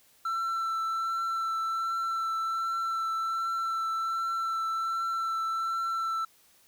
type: tone with vibrato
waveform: triangle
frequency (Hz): 1338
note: E6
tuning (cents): +25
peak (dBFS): -26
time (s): 0.25-6.25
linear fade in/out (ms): 5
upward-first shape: triangle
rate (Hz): 1.3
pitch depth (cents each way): 13
effects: white hiss -62 dBFS RMS until 6.67 s